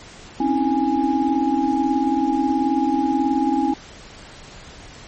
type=tone cluster; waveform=sine; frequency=261.6 / 280.1 / 323.7 / 827 Hz; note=C4 / C#4 / E4 / G#5; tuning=0 / +18 / -31 / -8 cents; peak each=-22 dBFS; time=0.4-3.74 s; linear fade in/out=5 ms; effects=pink hiss -41 dBFS RMS until 5.07 s + MP3 32 kbps